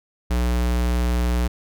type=tone; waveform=square; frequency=60.4 Hz; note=B1; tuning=38 cents flat; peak=-19 dBFS; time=0.3-1.48 s; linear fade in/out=10 ms; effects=none